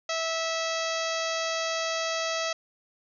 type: harmonic tone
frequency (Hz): 653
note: E5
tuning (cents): -17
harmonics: 1 / 2 / 3 / 4 / 5 / 6 / 7 / 8 / 9 / 10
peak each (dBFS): -31 / -34 / -36 / -37 / -38 / -39 / -39 / -40 / -41 / -41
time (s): 0.09-2.53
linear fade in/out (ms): 5
effects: none